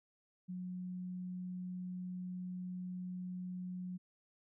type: tone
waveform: sine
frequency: 181.7 Hz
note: F#3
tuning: 31 cents flat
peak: -40 dBFS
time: 0.48-3.98 s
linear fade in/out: 20 ms
effects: none